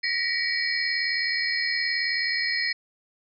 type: tone cluster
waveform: sine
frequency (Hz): 1880 / 1959 / 2277 / 4287 / 5100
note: A#6 / B6 / C#7 / C8 / D#8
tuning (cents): +14 / -15 / +46 / +41 / +42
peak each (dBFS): -30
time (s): 0.03-2.73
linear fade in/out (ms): 10
effects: none